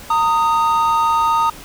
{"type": "tone pair together", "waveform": "triangle", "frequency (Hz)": [916.5, 1244.5], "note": ["A#5", "D#6"], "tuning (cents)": [-30, 0], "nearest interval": "perfect fourth", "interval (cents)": 530, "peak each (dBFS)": -14, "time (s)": [0.1, 1.5], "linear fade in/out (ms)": 5, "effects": ["pink hiss -37 dBFS RMS until 1.64 s"]}